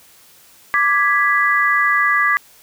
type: chord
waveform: sine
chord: G# diminished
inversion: second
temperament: equal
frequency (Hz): 1174.7 / 1661.2 / 1975.5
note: D6 / G#6 / B6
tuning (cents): 0 / 0 / 0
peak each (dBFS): -17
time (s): 0.74-2.37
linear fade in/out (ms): 0
effects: white hiss -48 dBFS RMS until 2.62 s